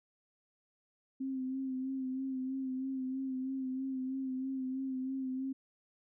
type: tone with vibrato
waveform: sine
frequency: 262.7 Hz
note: C4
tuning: 7 cents sharp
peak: -34 dBFS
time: 1.2-5.53 s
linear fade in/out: 10 ms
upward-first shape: sine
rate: 3.1 Hz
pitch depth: 33 cents each way
effects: none